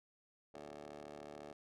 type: ring-modulated tone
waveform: 15% pulse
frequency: 74 Hz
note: D2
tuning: 14 cents sharp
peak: -40 dBFS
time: 0.54-1.53 s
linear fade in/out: 5 ms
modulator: 498 Hz
effects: low-pass 8000 Hz 12 dB/octave